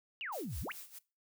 sine exponential two-way sweep, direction down then up, 3028 to 54.3 to 3028 Hz, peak -38 dBFS, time 0.21-0.72 s, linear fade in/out 0 ms, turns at 0.6 s
blue noise with tremolo, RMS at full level -47 dBFS, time 0.32-0.99 s, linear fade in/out 10 ms, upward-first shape sine, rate 4.8 Hz, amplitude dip 80%
effects noise-tail reverb RT60 0.3 s tail -21 dB re dry

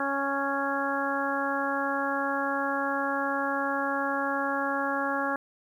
harmonic tone, 277.2 Hz, C#4, in tune, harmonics 1 / 2 / 3 / 4 / 5 / 6, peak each -33 / -33 / -33 / -33 / -33 / -33 dBFS, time 0-5.36 s, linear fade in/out 2 ms, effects 10-bit

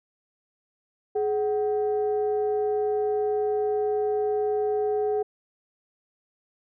sine tone pair together, 420.9 / 750 Hz, G#4 / F#5, +23 / +23 cents, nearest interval minor seventh, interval 1000 cents, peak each -22 / -30 dBFS, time 1.15-5.23 s, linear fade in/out 10 ms, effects tanh soft clip ceiling -16 dBFS

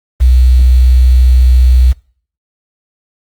sine tone with quantisation, 62.7 Hz, B1, 27 cents sharp, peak -3 dBFS, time 0.2-1.93 s, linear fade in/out 20 ms, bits 5, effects noise-tail reverb RT60 0.5 s tail -24 dB re dry + Opus 24 kbps

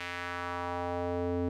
square tone with band-pass filter sweep, 88 Hz, F2, 14 cents sharp, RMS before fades -34 dBFS, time 0-1.49 s, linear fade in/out 5 ms, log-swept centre 2300 to 340 Hz, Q 1.6, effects none

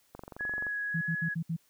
click train, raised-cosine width 1 ms, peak -29 dBFS, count 13, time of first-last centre 0.15-0.667 s, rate 23.2 Hz
sine tone with vibrato, 1677 Hz, G#6, 16 cents sharp, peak -31 dBFS, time 0.39-1.35 s, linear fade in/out 20 ms, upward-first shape sine, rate 1.7 Hz, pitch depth 11 cents each way
sine tone bursts, 164.81 Hz, E3, in tune, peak -29 dBFS, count 5, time 0.94-1.566 s, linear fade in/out 10 ms, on 74 ms, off 64 ms
effects white hiss -68 dBFS RMS until 1.69 s

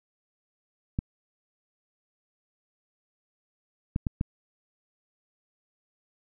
clicks, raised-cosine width 5 ms, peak -14 dBFS, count 4, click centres 0.989 / 3.961 / 4.068 / 4.211 s, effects none

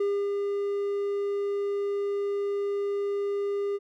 triangle tone with ADSR envelope, 403.1 Hz, G4, 48 cents sharp, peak -21 dBFS, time 0-3.79 s, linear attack 6 ms, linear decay 280 ms, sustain -3 dB, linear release 37 ms, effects none

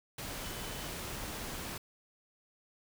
sine tone in noise, 3016 Hz, F#7, 32 cents sharp, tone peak -52 dBFS, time 0.43-0.89 s, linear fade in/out 5 ms, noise pink, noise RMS -41 dBFS, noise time 0.18-1.78 s, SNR -14 dB, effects none

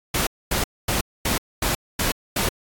pink noise bursts, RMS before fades -22 dBFS, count 7, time 0.14-2.49 s, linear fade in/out 5 ms, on 130 ms, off 240 ms, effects AAC 64 kbps

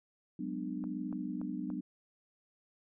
sine chord, G# half-diminished seventh, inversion third, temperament just, 186.89 / 207.7 / 249.2 / 299 Hz, F#3 / G#3 / B3 / D4, +18 / 0 / +16 / +31 cents, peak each -41 / -44 / -40 / -40 dBFS, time 0.39-1.81 s, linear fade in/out 5 ms
click train, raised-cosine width 1 ms, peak -35 dBFS, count 4, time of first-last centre 0.84-1.702 s, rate 3.48 Hz
effects none

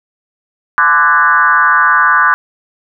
sine tone with frequency modulation, 1333 Hz, E6, 19 cents sharp, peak -6 dBFS, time 0.78-2.34 s, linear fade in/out 0 ms, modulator 156 Hz, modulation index 2.1, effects none

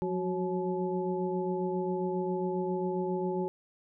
sine tone cluster, 178.4 / 185.8 / 370 / 547 / 860 Hz, F3 / F#3 / F#4 / C#5 / A5, +37 / +7 / 0 / -23 / -40 cents, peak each -35 / -40 / -31 / -40 / -38 dBFS, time 0.02-3.48 s, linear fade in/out 0 ms, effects none

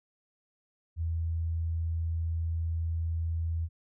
sine tone, 82.41 Hz, E2, in tune, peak -28 dBFS, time 0.96-3.69 s, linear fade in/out 50 ms, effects none

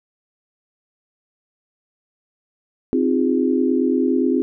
sine chord, F minor seventh, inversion second, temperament equal with one note detuned, 261.6 / 311.1 / 349.2 / 409.1 Hz, C4 / Eb4 / F4 / Ab4, 0 / 0 / 0 / -26 cents, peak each -18 / -24 / -21 / -23 dBFS, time 2.93-4.42 s, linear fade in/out 0 ms, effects none

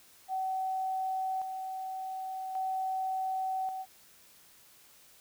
sine tone with tremolo, 758 Hz, F#5, 42 cents sharp, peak -30 dBFS, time 0.28-3.86 s, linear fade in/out 50 ms, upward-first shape square, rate 0.44 Hz, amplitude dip 45%, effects white hiss -59 dBFS RMS until 5.2 s

